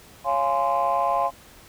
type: chord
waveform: sine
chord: Db major seventh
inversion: none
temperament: just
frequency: 554.4 / 693 / 831.5 / 1039.4 Hz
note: Db5 / F5 / Ab5 / C6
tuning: 0 / -14 / +2 / -12 cents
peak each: -27 / -23 / -25 / -23 dBFS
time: 0.24-1.31 s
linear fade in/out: 50 ms
effects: tanh soft clip ceiling -13 dBFS + pink hiss -49 dBFS RMS until 1.68 s